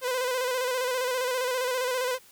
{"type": "tone with vibrato", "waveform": "sawtooth", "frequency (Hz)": 506, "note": "B4", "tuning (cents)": 42, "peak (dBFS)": -22, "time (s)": [0.01, 2.19], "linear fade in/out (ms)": 50, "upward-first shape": "square", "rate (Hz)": 15, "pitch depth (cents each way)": 43, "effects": ["white hiss -55 dBFS RMS until 2.31 s"]}